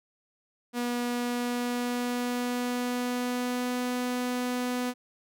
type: tone with pitch glide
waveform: sawtooth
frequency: 242.2 to 248 Hz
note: B3 to B3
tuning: -34 to +7 cents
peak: -24 dBFS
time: 0.73-4.94 s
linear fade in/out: 50 ms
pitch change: +41 cents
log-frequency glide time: 1.01-3.77 s
effects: none